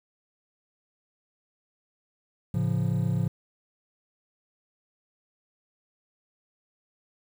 triangle chord, A augmented, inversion none, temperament equal with one note detuned, 110 / 138.59 / 173.01 Hz, A2 / C#3 / E#3, 0 / 0 / -16 cents, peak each -26 dBFS, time 2.54-3.28 s, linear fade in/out 5 ms, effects 9-bit

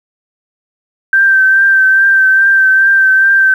sine tone with vibrato, 1562 Hz, G6, 7 cents flat, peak -5 dBFS, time 1.13-3.54 s, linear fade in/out 2 ms, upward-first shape triangle, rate 2.4 Hz, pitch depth 29 cents each way, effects 7-bit

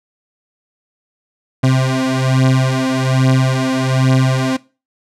30% pulse beating tone pair, 130.3 / 131.5 Hz, C3 / C3, -7 / +9 cents, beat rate 1.2 Hz, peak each -12 dBFS, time 1.63-4.57 s, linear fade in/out 10 ms, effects noise-tail reverb RT60 0.3 s tail -20 dB re dry + low-pass 8000 Hz 12 dB/octave

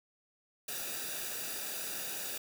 white noise with comb filter, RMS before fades -39 dBFS, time 0.68-2.38 s, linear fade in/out 5 ms, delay 0.94 ms, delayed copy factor -0.65, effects none

